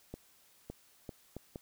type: accelerating click train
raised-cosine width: 2 ms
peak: -28 dBFS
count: 5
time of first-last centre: 0.14-1.558 s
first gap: 560 ms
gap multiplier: 0.7
effects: white hiss -65 dBFS RMS until 1.61 s